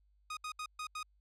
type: tone bursts at uneven times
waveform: sawtooth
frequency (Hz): 1244.5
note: D#6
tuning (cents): 0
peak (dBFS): -35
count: 5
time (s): 0.3-0.37 / 0.44-0.52 / 0.59-0.66 / 0.79-0.87 / 0.95-1.03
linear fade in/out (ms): 5
effects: added 50 Hz sine -67 dBFS peak until 1.2 s + low-pass 9000 Hz 12 dB/octave